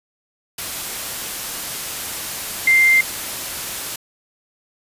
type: tone in noise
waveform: sine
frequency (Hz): 2095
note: C7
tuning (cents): +2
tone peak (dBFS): -10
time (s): 2.67-3.01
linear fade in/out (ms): 5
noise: white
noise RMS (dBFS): -27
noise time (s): 0.58-3.96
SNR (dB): +14
effects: resampled to 32000 Hz